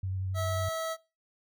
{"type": "tone with vibrato", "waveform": "sine", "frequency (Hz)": 94.5, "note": "F#2", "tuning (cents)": 37, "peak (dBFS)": -30, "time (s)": [0.03, 0.69], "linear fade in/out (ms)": 5, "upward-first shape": "square", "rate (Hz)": 11, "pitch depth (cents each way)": 14}
{"type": "tone", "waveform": "25% pulse", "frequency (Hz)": 649, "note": "E5", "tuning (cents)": -27, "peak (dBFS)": -28, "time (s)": [0.34, 0.97], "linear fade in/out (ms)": 50}
{"effects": ["noise-tail reverb RT60 0.3 s tail -22 dB re dry"]}